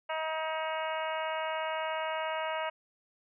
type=harmonic tone; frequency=317 Hz; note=D#4; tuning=32 cents sharp; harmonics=2 / 3 / 4 / 5 / 6 / 7 / 8 / 9; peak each=-35 / -36 / -40 / -42 / -45 / -43 / -48 / -44 dBFS; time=0.09-2.7 s; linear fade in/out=10 ms; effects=none